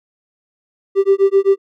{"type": "tone with tremolo", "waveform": "triangle", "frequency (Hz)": 392, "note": "G4", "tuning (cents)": 0, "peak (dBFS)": -3, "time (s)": [0.95, 1.58], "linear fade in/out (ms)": 50, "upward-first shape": "sine", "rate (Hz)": 7.7, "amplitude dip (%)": 100, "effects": ["tanh soft clip ceiling -4 dBFS"]}